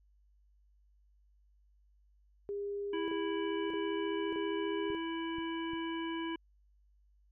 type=tone bursts; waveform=sine; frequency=404.3 Hz; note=G#4; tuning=46 cents flat; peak=-35 dBFS; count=4; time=2.49-4.949 s; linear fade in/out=0 ms; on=590 ms; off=33 ms
type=harmonic tone; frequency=329.6 Hz; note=E4; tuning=in tune; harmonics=1 / 3 / 5 / 7 / 9; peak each=-36 / -43 / -47 / -49 / -47 dBFS; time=2.93-6.36 s; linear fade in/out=5 ms
type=clicks; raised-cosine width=5 ms; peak=-38 dBFS; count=3; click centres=4.902 / 5.384 / 5.734 s
effects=added 50 Hz sine -64 dBFS peak until 7.31 s